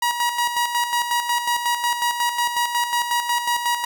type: tone with tremolo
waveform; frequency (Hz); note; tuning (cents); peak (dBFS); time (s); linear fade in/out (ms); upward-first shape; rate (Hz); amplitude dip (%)
sawtooth; 958; A#5; +47; -14; 0.02-3.85; 5; square; 5.5; 55
effects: none